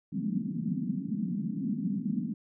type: band-pass noise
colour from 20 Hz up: pink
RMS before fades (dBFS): -32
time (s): 0.12-2.34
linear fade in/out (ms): 10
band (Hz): 170 to 250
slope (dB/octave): 48
effects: none